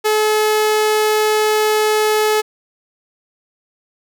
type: tone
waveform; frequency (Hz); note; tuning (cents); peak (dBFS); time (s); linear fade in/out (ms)
sawtooth; 428.6; A4; -45; -9; 0.04-2.42; 20
effects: none